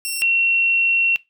10% pulse / sine tone pair in turn, 2726 / 2726 Hz, F7 / F7, -43 / -43 cents, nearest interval unison, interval 0 cents, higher neither, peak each -14 dBFS, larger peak neither, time 0.05-0.22 / 0.22-1.16 s, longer second, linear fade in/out 0 ms, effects noise-tail reverb RT60 0.2 s tail -20 dB re dry

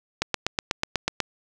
click train, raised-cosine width 0.2 ms, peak -5 dBFS, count 9, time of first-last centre 0.22-1.203 s, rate 8.14 Hz, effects none

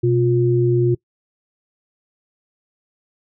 sine tone pair together, 125.1 / 353.8 Hz, B2 / F4, +23 / +23 cents, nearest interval octave + tritone, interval 1800 cents, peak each -16 dBFS, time 0.03-0.95 s, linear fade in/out 10 ms, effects noise-tail reverb RT60 0.1 s tail -23 dB re dry

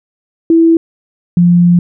sine tone pair in turn, 329.6 / 174.6 Hz, E4 / F3, 0 / 0 cents, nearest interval major seventh, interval 1100 cents, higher first, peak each -4 dBFS, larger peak neither, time 0.5-0.77 / 1.37-1.79 s, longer second, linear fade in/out 2 ms, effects none

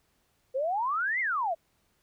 sine exponential two-way sweep, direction up then down, 499.9 to 2159 to 622 Hz, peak -26 dBFS, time 0.54-1.55 s, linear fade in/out 20 ms, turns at 1.2 s, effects pink hiss -71 dBFS RMS until 2.02 s

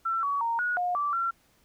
sine tone with pitch steps, 1344 / 1130 / 926 / 1455 / 715 / 1163 / 1362 Hz, E6 / C#6 / A#5 / F#6 / F5 / D6 / F6, +33 / +33 / -12 / -29 / +41 / -17 / -44 cents, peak -25 dBFS, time 0.05-1.31 s, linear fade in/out 10 ms, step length 180 ms, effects pink hiss -65 dBFS RMS until 1.64 s

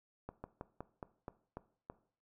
slowing click train, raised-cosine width 1 ms, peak -29 dBFS, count 8, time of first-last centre 0.29-1.9 s, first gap 150 ms, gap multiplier 1.14, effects noise-tail reverb RT60 0.5 s tail -17 dB re dry

